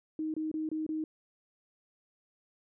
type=tone bursts; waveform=sine; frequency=312.9 Hz; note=D#4; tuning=10 cents sharp; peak=-31 dBFS; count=5; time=0.19-1.04 s; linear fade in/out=2 ms; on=150 ms; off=25 ms; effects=none